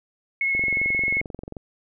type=tone with vibrato; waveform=sine; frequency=2180 Hz; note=C#7; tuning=29 cents flat; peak=-20 dBFS; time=0.41-1.21 s; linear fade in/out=2 ms; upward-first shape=triangle; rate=15 Hz; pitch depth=15 cents each way
type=click train; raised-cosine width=2 ms; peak=-21 dBFS; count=24; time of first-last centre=0.55-1.568 s; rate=22.6 Hz
effects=none